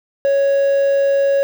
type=tone with quantisation; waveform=triangle; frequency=554.4 Hz; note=C#5; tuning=in tune; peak=-10 dBFS; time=0.25-1.43 s; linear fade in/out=0 ms; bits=6; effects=none